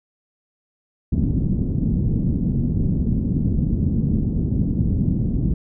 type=low-pass noise; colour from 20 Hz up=white; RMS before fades=-20 dBFS; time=1.12-5.54 s; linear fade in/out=5 ms; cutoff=230 Hz; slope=24 dB/octave; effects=none